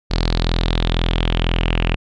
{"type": "tone with low-pass filter sweep", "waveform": "sawtooth", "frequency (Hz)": 42.05, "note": "E1", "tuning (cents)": 35, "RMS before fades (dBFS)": -18, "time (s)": [0.1, 1.96], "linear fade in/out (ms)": 20, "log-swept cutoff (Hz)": [4400, 2700], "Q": 5.3, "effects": []}